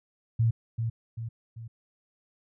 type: tone with echo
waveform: sine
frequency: 114.3 Hz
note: A#2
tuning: 34 cents flat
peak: -20 dBFS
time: 0.39-0.51 s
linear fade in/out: 10 ms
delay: 390 ms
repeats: 3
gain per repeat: -6 dB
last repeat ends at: 1.68 s
effects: none